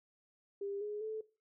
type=tone with pitch steps; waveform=sine; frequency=400 / 417.7 / 436.2 Hz; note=G4 / G#4 / A4; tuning=+35 / +10 / -15 cents; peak=-37 dBFS; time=0.61-1.21 s; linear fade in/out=5 ms; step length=200 ms; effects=noise-tail reverb RT60 0.3 s tail -18 dB re dry